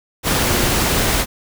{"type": "tone in noise", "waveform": "sine", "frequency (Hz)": 357.5, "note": "F4", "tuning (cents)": 41, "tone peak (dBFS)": -26, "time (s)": [0.46, 0.75], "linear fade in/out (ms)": 50, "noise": "pink", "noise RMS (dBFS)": -17, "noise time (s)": [0.23, 1.26], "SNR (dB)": -12, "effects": []}